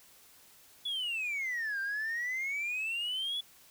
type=exponential two-way sweep; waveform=sine; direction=down then up; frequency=3448 to 1568 to 3448 Hz; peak=-30 dBFS; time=0.85-3.41 s; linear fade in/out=10 ms; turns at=1.8 s; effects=tanh soft clip ceiling -30 dBFS + white hiss -59 dBFS RMS until 3.7 s